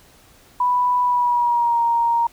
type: tone with pitch glide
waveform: sine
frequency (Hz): 987.8 to 934.5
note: B5 to A#5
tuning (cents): 0 to +4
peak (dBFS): -15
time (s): 0.6-2.27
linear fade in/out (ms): 5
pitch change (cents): -96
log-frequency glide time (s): 1.02-1.81
effects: pink hiss -51 dBFS RMS until 2.32 s